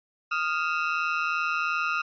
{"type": "ring-modulated tone", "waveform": "30% pulse", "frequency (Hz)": 1318.5, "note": "E6", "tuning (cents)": 0, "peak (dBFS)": -19, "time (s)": [0.31, 2.02], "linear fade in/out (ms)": 10, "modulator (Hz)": 81.4, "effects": ["resampled to 11025 Hz"]}